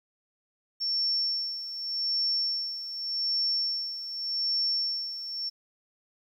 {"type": "tone with tremolo", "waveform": "sine", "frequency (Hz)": 5440, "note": "F8", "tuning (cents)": -46, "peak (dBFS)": -24, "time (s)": [0.8, 5.5], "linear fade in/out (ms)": 20, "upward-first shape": "sine", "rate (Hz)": 0.85, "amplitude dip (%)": 70, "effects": ["10-bit"]}